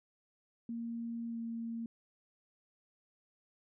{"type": "tone with pitch glide", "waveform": "sine", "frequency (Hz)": [232.3, 230], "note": ["A#3", "A#3"], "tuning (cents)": [-6, -23], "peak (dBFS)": -37, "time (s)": [0.69, 1.86], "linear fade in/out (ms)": 2, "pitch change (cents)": -17, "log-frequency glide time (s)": [1.28, 1.38], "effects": []}